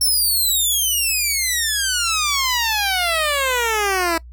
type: exponential sweep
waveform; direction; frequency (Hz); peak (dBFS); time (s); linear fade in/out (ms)
10% pulse; down; 5480 to 324.2; -9; 0.01-4.18; 5
effects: noise-tail reverb RT60 0.1 s tail -22 dB re dry + added 60 Hz sine -36 dBFS peak until 4.32 s